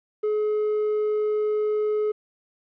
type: tone with quantisation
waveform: triangle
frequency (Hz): 424.5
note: G#4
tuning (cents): +38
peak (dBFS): -19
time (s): 0.23-2.12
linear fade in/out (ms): 10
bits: 8
effects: low-pass 2000 Hz 12 dB/octave